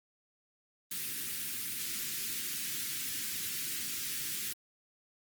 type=band-stop noise; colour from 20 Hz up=white; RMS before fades=-37 dBFS; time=0.91-4.53 s; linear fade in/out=5 ms; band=340 to 1600 Hz; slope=24 dB/octave; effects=high-pass 100 Hz 12 dB/octave + Opus 24 kbps